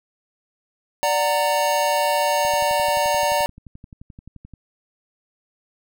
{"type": "chord", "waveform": "square", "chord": "D augmented", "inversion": "none", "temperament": "equal with one note detuned", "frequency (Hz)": [587.3, 740, 922.7], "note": ["D5", "F#5", "A#5"], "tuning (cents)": [0, 0, -18], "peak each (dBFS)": [-22, -26, -22], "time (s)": [1.03, 3.46], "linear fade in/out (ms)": 0}
{"type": "click train", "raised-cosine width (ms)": 5, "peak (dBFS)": -28, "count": 25, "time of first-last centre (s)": [2.45, 4.537], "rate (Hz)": 11.5}
{"effects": []}